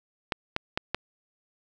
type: clicks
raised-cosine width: 0.3 ms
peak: -10 dBFS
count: 4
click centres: 0.322 / 0.564 / 0.775 / 0.946 s
effects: none